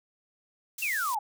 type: high-pass noise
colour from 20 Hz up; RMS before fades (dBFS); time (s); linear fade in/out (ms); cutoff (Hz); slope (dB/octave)
pink; -38; 0.78-1.15; 5; 5900; 12
type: exponential sweep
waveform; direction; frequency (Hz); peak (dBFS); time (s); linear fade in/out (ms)
sine; down; 2794 to 800; -27; 0.82-1.19; 5
effects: none